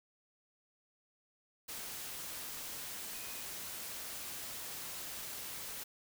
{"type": "tone in noise", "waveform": "sine", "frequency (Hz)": 2498, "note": "D#7", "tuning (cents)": 6, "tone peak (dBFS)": -55, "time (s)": [3.14, 3.45], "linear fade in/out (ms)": 10, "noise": "white", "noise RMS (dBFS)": -44, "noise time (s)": [1.68, 5.84], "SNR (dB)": -14, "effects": []}